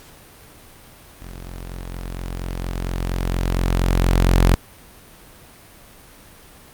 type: tone with level ramp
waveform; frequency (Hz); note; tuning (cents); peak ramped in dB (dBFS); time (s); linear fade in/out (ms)
sawtooth; 44.3; F1; +25; -30 to -7; 1.21-4.55; 10
effects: pink hiss -45 dBFS RMS until 6.73 s + Opus 48 kbps